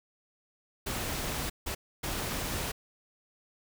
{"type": "noise bursts at uneven times", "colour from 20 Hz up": "pink", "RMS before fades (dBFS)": -34, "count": 3, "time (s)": [[0.86, 1.5], [1.66, 1.75], [2.03, 2.72]], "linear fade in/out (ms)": 10, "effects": []}